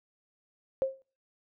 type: tone with exponential decay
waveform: sine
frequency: 533 Hz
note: C5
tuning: 32 cents sharp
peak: -21 dBFS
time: 0.82-1.02 s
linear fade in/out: 0 ms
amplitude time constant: 42 ms
effects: noise-tail reverb RT60 0.4 s tail -24 dB re dry